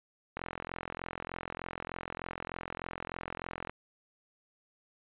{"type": "click train", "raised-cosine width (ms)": 0.5, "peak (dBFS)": -22, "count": 145, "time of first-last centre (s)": [0.37, 3.696], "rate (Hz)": 43.3, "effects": ["resampled to 8000 Hz"]}